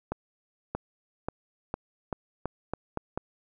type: accelerating click train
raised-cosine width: 1 ms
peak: -16 dBFS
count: 9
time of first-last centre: 0.12-3.176 s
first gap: 630 ms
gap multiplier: 0.85
effects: none